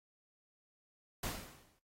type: noise with exponential decay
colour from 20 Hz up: pink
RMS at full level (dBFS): -37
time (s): 1.23-1.79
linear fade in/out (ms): 5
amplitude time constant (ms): 120
effects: noise-tail reverb RT60 0.2 s tail -17 dB re dry + AAC 48 kbps